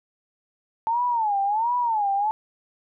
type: tone with vibrato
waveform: sine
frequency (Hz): 880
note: A5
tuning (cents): 0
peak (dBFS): -20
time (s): 0.87-2.31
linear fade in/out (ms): 0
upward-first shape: sine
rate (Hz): 1.4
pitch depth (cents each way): 190
effects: none